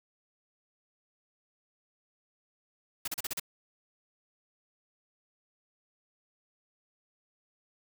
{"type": "noise bursts", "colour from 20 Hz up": "white", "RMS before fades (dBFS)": -34, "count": 6, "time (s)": [3.05, 3.398], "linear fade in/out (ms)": 5, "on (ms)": 28, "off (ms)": 36, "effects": []}